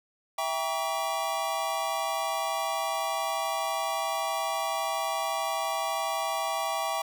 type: chord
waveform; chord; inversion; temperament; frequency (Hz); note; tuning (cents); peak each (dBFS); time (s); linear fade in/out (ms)
square; E diminished seventh; none; just; 659.3 / 791.1 / 949.3 / 1139.2; E5 / G5 / Bb5 / Db6; 0 / +16 / +31 / +47; -34 / -33 / -37 / -34; 0.38-7.02; 5
effects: none